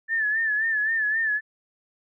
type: tone with vibrato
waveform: sine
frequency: 1755 Hz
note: A6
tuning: 5 cents flat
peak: -21 dBFS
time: 0.08-1.41 s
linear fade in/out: 50 ms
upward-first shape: sine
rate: 3.8 Hz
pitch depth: 70 cents each way
effects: none